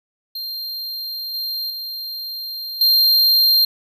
square tone with level steps, 4186 Hz, C8, in tune, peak -26 / -23 / -27 / -12 dBFS, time 0.35-3.65 s, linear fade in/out 5 ms, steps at 1.34 / 1.7 / 2.81 s, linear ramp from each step 2 ms, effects none

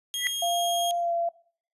sine tone with exponential growth, 1975.5 Hz, B6, in tune, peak -20 dBFS, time 0.14-0.27 s, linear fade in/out 0 ms, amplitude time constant 28 ms
sawtooth tone, 3255 Hz, G#7, 36 cents flat, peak -25 dBFS, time 0.14-0.91 s, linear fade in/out 0 ms
sine tone with pitch glide, 693 to 681.9 Hz, F5 to F5, -14 to -42 cents, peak -24 dBFS, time 0.42-1.29 s, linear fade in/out 5 ms, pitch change -28 cents, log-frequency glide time 0.98-1.13 s
effects noise-tail reverb RT60 0.5 s tail -21 dB re dry + resampled to 32000 Hz

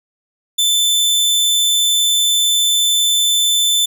sawtooth tone, 3529 Hz, A7, 4 cents sharp, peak -9 dBFS, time 0.58-3.86 s, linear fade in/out 10 ms, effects none

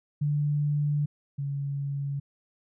sine tone pair in turn, 146.83 / 140.5 Hz, D3 / C#3, 0 / +24 cents, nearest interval minor second, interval 76 cents, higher first, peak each -23 / -28 dBFS, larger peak first, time 0.21-1.06 / 1.38-2.2 s, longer first, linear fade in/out 10 ms, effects none

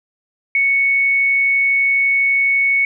sine tone, 2217 Hz, C#7, in tune, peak -12 dBFS, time 0.55-2.85 s, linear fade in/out 2 ms, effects none

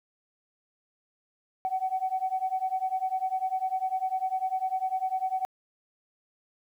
sine beating tone pair, 749 / 759 Hz, F#5 / F#5, +21 / +44 cents, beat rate 10 Hz, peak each -29 dBFS, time 1.65-5.45 s, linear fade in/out 0 ms, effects tanh soft clip ceiling -19 dBFS + 10-bit

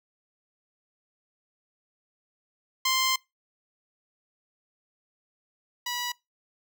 10% pulse tone pair in turn, 1046.5 / 975.5 Hz, C6 / B5, 0 / -22 cents, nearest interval minor second, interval 122 cents, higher first, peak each -14 / -21 dBFS, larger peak first, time 2.85-3.16 / 5.86-6.12 s, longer first, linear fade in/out 5 ms, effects noise-tail reverb RT60 0.2 s tail -23 dB re dry

